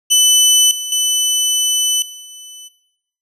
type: tone with level steps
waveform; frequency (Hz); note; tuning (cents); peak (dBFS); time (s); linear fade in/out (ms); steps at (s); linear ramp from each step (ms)
20% pulse; 3000; F#7; +23; -3 / -17 / -8 / -28; 0.1-2.69; 20; 0.71 / 0.92 / 2.02; 2
effects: noise-tail reverb RT60 0.8 s tail -17 dB re dry + resampled to 32000 Hz